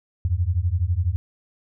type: beating tone pair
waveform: sine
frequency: 82.41 / 94.41 Hz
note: E2 / F#2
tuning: 0 / +35 cents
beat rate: 12 Hz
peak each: -22 dBFS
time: 0.25-1.16 s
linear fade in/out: 0 ms
effects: none